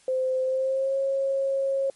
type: tone with pitch glide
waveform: sine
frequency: 518 to 543.4 Hz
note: C5 to C#5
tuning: -17 to -35 cents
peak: -22 dBFS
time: 0.08-1.9 s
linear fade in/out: 2 ms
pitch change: +82 cents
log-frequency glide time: 0.43-0.97 s
effects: white hiss -58 dBFS RMS until 1.95 s + MP3 48 kbps